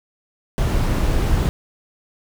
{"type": "noise", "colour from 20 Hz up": "brown", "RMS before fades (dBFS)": -18, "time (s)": [0.58, 1.49], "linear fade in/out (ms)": 0, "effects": []}